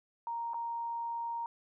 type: tone with dropouts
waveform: sine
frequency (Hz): 932.3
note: A#5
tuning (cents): 0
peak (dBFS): -34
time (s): 0.27-1.46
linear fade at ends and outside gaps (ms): 1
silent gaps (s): 0.535-0.543
effects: none